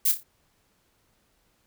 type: noise with echo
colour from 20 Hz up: violet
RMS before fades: -21 dBFS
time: 0.05-0.12 s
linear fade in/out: 10 ms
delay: 29 ms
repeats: 4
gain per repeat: -8 dB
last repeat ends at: 0.236 s
effects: pink hiss -68 dBFS RMS until 1.66 s